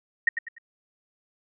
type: tone with echo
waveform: sine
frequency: 1864.7 Hz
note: A#6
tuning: in tune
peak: -15 dBFS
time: 0.27-0.29 s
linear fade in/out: 5 ms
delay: 98 ms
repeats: 3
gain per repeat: -9 dB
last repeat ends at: 0.584 s
effects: none